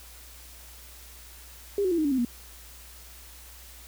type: tone with pitch steps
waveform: sine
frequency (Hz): 403.1 / 369.6 / 339 / 310.8 / 285 / 261.4 / 239.7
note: G4 / F#4 / E4 / D#4 / C#4 / C4 / A#3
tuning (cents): +48 / -2 / +49 / -2 / +48 / -1 / +48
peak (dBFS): -22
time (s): 1.78-2.249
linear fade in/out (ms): 2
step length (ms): 67
effects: added 60 Hz sine -49 dBFS peak until 3.87 s + white hiss -49 dBFS RMS until 3.87 s